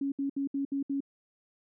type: tone bursts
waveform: sine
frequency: 277.2 Hz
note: C#4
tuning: in tune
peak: -28 dBFS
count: 6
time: 0.01-1.005 s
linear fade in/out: 5 ms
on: 110 ms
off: 67 ms
effects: none